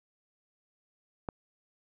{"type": "click", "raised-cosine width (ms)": 1, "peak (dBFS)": -20, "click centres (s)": 1.288, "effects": []}